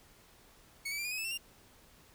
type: tone with pitch steps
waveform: sawtooth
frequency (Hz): 2217 / 2291 / 2368 / 2447 / 2529 / 2614 / 2701 / 2792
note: C#7 / D7 / D7 / D#7 / D#7 / E7 / E7 / F7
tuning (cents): 0 / -44 / +14 / -29 / +28 / -15 / +42 / -1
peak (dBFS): -32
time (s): 0.85-1.378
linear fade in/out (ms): 10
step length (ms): 66
effects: pink hiss -61 dBFS RMS until 2.14 s